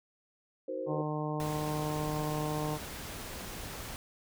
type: chord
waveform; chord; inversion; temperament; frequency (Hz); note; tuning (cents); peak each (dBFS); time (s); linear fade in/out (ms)
sine; C half-diminished seventh; first; just; 314 / 376.7 / 470.9 / 523.3; Eb4 / Gb4 / Bb4 / C5; +16 / +31 / +18 / 0; -42 / -42 / -41 / -36; 0.68-1.02; 5
type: harmonic tone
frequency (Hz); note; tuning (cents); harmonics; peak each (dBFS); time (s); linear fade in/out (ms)
151.8; D#3; -42; 1 / 2 / 3 / 4 / 5 / 6 / 7; -35 / -38 / -40 / -41 / -42 / -43 / -43; 0.86-2.79; 50
type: noise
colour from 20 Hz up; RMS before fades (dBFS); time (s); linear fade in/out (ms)
pink; -42; 1.4-3.96; 0
effects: none